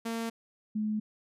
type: tone pair in turn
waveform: sawtooth / sine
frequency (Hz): 228.5 / 213.8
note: A#3 / A3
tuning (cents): -34 / -49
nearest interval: minor second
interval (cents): 115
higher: first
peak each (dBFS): -28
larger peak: neither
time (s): 0.05-0.3 / 0.75-1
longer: neither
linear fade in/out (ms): 10
effects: resampled to 32000 Hz